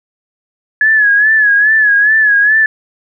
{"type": "tone with vibrato", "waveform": "sine", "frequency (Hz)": 1699, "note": "G#6", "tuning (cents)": 39, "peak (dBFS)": -6, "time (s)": [0.81, 2.66], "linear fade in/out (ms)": 2, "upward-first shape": "sine", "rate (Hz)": 2.4, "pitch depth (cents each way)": 71, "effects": []}